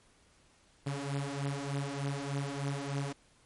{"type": "beating tone pair", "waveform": "sawtooth", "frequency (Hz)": [138.8, 142.1], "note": ["C#3", "C#3"], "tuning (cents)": [3, 43], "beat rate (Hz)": 3.3, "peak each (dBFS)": [-32, -33], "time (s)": [0.86, 3.13], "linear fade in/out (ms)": 10, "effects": ["pink hiss -65 dBFS RMS until 3.45 s", "MP3 48 kbps"]}